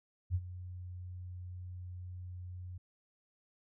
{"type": "tone with ADSR envelope", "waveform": "sine", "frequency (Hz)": 90.2, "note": "F#2", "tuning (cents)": -44, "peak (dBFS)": -27, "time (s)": [0.3, 2.78], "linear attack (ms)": 47, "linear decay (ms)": 50, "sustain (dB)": -15, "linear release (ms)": 7, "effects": []}